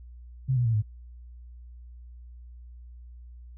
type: tone with pitch steps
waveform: sine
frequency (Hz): 131.2 / 122.41 / 114.22 / 106.57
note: C3 / B2 / A#2 / G#2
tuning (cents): +5 / -15 / -35 / +45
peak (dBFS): -21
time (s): 0.48-0.824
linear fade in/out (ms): 20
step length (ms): 86
effects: added 60 Hz sine -43 dBFS peak until 3.57 s